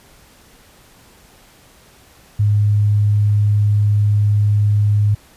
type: tone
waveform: sine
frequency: 103.83 Hz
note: G#2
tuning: in tune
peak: -11 dBFS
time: 2.39-5.15 s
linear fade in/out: 10 ms
effects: pink hiss -48 dBFS RMS until 5.36 s + resampled to 32000 Hz